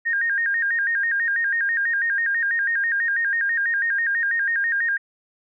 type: tone with vibrato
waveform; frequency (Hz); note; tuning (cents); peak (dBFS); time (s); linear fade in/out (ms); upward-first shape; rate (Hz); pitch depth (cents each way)
sine; 1726; A6; -34; -19; 0.05-4.98; 20; square; 6.1; 120
effects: none